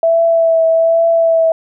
sine tone with vibrato, 659.3 Hz, E5, in tune, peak -8 dBFS, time 0.03-1.52 s, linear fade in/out 2 ms, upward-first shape triangle, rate 1.2 Hz, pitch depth 23 cents each way, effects none

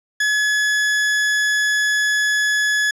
40% pulse tone, 1700 Hz, G#6, 40 cents sharp, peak -15 dBFS, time 0.2-2.91 s, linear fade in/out 5 ms, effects low-pass 9000 Hz 12 dB/octave

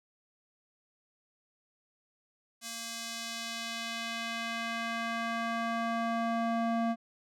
square tone with band-pass filter sweep, 230 Hz, A#3, 23 cents flat, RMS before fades -34 dBFS, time 2.61-6.96 s, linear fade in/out 50 ms, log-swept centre 7200 to 560 Hz, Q 0.89, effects none

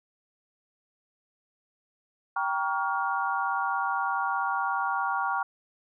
sine chord, G half-diminished seventh, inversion none, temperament just, 784 / 940.8 / 1128.9 / 1411.2 Hz, G5 / Bb5 / Db6 / F6, 0 / +16 / +31 / +18 cents, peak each -31 dBFS, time 2.36-5.43 s, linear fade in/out 5 ms, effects none

